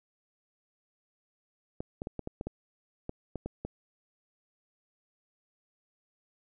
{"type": "clicks", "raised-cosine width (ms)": 2, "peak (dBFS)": -22, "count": 11, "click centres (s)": [1.805, 2.019, 2.071, 2.193, 2.274, 2.411, 2.47, 3.094, 3.357, 3.46, 3.65], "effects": []}